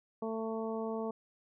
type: harmonic tone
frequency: 222.9 Hz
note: A3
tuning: 23 cents sharp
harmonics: 1 / 2 / 3 / 4 / 5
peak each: -38 / -37 / -42 / -45 / -47 dBFS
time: 0.22-1.11 s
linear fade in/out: 5 ms
effects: none